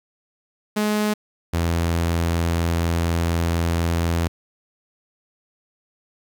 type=tone pair in turn; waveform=sawtooth; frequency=211.1 / 84.16 Hz; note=G#3 / E2; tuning=+29 / +36 cents; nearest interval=octave + major third; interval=1593 cents; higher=first; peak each=-15 dBFS; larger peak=neither; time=0.76-1.14 / 1.53-4.28 s; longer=second; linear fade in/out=10 ms; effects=9-bit